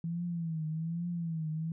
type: tone with vibrato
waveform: sine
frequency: 164.81 Hz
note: E3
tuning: in tune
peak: -32 dBFS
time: 0.04-1.72 s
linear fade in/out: 2 ms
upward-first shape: triangle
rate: 1.2 Hz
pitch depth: 110 cents each way
effects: none